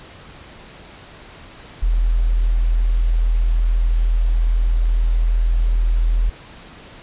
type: tone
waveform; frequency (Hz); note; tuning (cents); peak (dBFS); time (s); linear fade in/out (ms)
sine; 41.2; E1; 0; -13; 1.82-6.3; 10
effects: pink hiss -41 dBFS RMS until 7.02 s + resampled to 8000 Hz